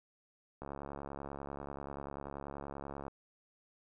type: click train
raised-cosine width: 1 ms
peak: -29 dBFS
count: 174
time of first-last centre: 0.62-3.081 s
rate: 70.3 Hz
effects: none